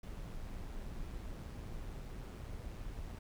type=noise with amplitude modulation; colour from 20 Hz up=brown; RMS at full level=-43 dBFS; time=0.03-3.19 s; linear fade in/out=5 ms; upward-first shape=sine; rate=114 Hz; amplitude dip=30%; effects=none